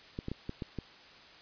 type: clicks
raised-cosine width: 3 ms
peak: -23 dBFS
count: 6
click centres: 0.189 / 0.284 / 0.316 / 0.494 / 0.622 / 0.787 s
effects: white hiss -54 dBFS RMS until 1.41 s + resampled to 11025 Hz